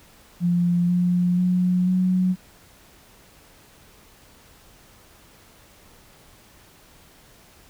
sine tone with pitch steps, 174.61 / 177.66 / 180.77 / 183.93 Hz, F3 / F3 / F#3 / F#3, 0 / +30 / -40 / -10 cents, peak -17 dBFS, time 0.4-2.36 s, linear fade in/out 50 ms, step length 490 ms, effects pink hiss -52 dBFS RMS until 7.69 s

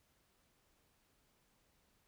silence, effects pink hiss -75 dBFS RMS until 2.07 s

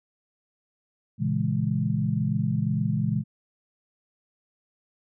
sine chord, A# half-diminished seventh, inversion none, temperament equal, 116.54 / 138.59 / 164.81 / 207.7 Hz, A#2 / C#3 / E3 / G#3, 0 / 0 / 0 / 0 cents, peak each -28 dBFS, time 1.18-3.24 s, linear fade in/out 50 ms, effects none

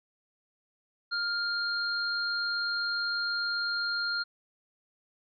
sine tone pair together, 1406 / 4213 Hz, F6 / C8, +11 / +11 cents, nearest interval octave + perfect fifth, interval 1900 cents, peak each -30 / -32 dBFS, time 1.11-4.24 s, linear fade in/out 20 ms, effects none

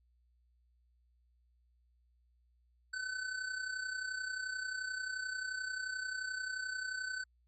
square tone with amplitude modulation, 1517 Hz, F#6, 43 cents sharp, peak -35 dBFS, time 2.93-7.24 s, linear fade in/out 10 ms, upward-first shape sine, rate 31.4 Hz, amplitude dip 60%, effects added 60 Hz sine -68 dBFS peak until 7.47 s + MP3 32 kbps

